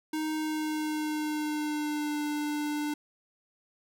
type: tone with pitch glide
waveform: square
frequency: 311.1 to 297.1 Hz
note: D#4 to D4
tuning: 0 to +20 cents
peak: -30 dBFS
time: 0.13-2.94 s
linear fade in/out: 5 ms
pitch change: -80 cents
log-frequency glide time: 0.34-2.2 s
effects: none